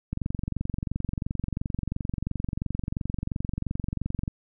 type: click train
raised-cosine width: 5 ms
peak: -16 dBFS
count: 96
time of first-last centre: 0.13-4.278 s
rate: 22.9 Hz
effects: none